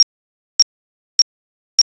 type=tone bursts; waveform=sine; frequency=5580 Hz; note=F8; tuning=2 cents flat; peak=-4 dBFS; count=4; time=0-1.814 s; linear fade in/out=0 ms; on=26 ms; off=570 ms; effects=resampled to 16000 Hz